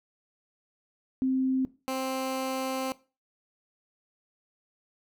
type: tone pair in turn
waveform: sine / 15% pulse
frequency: 261.6 / 262.8 Hz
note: C4 / C4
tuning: 0 / +8 cents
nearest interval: unison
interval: 8 cents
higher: second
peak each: -23 dBFS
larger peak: neither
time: 1.22-1.65 / 1.88-2.92 s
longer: second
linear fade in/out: 0 ms
effects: noise-tail reverb RT60 0.3 s tail -18 dB re dry